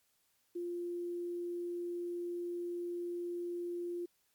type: tone with quantisation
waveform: sine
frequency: 348.7 Hz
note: F4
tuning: 3 cents flat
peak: -36 dBFS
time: 0.55-4.06 s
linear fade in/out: 10 ms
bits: 11
effects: white hiss -75 dBFS RMS until 4.34 s + MP3 96 kbps